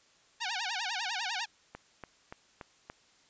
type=tone with vibrato; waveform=10% pulse; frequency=830.6 Hz; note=G#5; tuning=in tune; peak=-24 dBFS; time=0.4-1.46 s; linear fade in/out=20 ms; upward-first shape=sine; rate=10 Hz; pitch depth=230 cents each way
type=click train; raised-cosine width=0.5 ms; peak=-27 dBFS; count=5; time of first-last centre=1.75-2.899 s; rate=3.48 Hz
effects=white hiss -64 dBFS RMS until 3.29 s + resampled to 16000 Hz